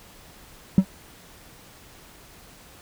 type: tone with exponential decay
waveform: triangle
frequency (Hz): 190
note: F#3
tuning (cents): +46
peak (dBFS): -4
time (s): 0.78-0.85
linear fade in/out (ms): 2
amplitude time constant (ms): 15
effects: tanh soft clip ceiling -6 dBFS + pink hiss -49 dBFS RMS until 2.81 s